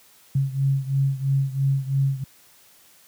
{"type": "beating tone pair", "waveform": "sine", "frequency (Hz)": [135.7, 138.7], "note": ["C#3", "C#3"], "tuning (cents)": [-36, 1], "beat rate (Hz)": 3, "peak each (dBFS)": [-21, -24], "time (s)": [0.35, 2.24], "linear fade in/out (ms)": 5, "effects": ["white hiss -54 dBFS RMS until 3.07 s", "high-pass 60 Hz 12 dB/octave"]}